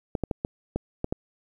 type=clicks; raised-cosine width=2 ms; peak=-13 dBFS; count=7; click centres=0.152 / 0.237 / 0.312 / 0.449 / 0.76 / 1.044 / 1.125 s; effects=9-bit